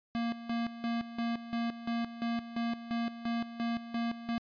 square tone with tremolo, 233.1 Hz, A#3, in tune, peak -31 dBFS, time 0.15-4.38 s, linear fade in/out 0 ms, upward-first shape square, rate 2.9 Hz, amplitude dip 75%, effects resampled to 11025 Hz

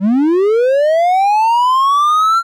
triangle linear sweep, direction up, 182.6 to 1378 Hz, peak -7 dBFS, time 0-2.43 s, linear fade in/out 50 ms, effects none

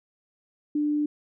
sine tone, 296.8 Hz, D4, 18 cents sharp, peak -22 dBFS, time 0.75-1.06 s, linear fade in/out 5 ms, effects none

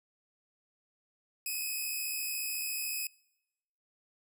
5% pulse tone pair together, 2489 / 2563 Hz, D#7 / E7, 0 / -49 cents, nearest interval minor second, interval 51 cents, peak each -27 dBFS, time 1.46-3.07 s, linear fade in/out 2 ms, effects noise-tail reverb RT60 0.9 s tail -25 dB re dry

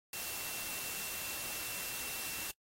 sine tone in noise, 2706 Hz, E7, 45 cents sharp, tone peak -49 dBFS, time 0.13-2.51 s, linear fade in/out 2 ms, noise white, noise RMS -41 dBFS, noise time 0.13-2.51 s, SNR -11 dB, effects noise-tail reverb RT60 0.1 s tail -26 dB re dry + AAC 48 kbps

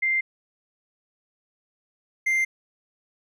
sine / triangle tone pair in turn, 2093 / 2093 Hz, C7 / C7, 0 / 0 cents, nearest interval unison, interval 0 cents, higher neither, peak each -20 / -18 dBFS, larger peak second, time 0.02-0.21 / 2.26-2.45 s, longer neither, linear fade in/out 10 ms, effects none

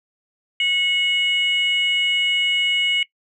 sine tone pair together, 2195 / 2911 Hz, C#7 / F#7, -18 / -29 cents, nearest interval perfect fourth, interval 489 cents, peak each -19 dBFS, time 0.6-3.03 s, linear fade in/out 2 ms, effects noise-tail reverb RT60 0.1 s tail -20 dB re dry + tanh soft clip ceiling -11 dBFS

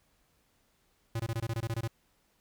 square tone bursts, 113.9 Hz, A#2, 40 cents flat, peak -31 dBFS, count 11, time 1.15-1.877 s, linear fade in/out 5 ms, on 47 ms, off 21 ms, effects pink hiss -71 dBFS RMS until 2.4 s

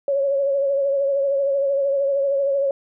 sine tone with vibrato, 554.4 Hz, C#5, in tune, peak -17 dBFS, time 0.08-2.71 s, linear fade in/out 2 ms, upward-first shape triangle, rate 13 Hz, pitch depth 47 cents each way, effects none

